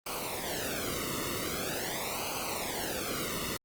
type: noise with flanger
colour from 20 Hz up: pink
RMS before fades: -35 dBFS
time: 0.06-3.57 s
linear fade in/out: 5 ms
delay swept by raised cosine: 0.55 to 1.25 ms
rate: 0.44 Hz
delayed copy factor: -0.85
effects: Opus 24 kbps